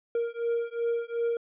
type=beating tone pair; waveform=triangle; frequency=466.2 / 468.9 Hz; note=A#4 / A#4; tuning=0 / +10 cents; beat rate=2.7 Hz; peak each=-28 dBFS; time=0.15-1.37 s; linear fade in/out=2 ms; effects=resampled to 8000 Hz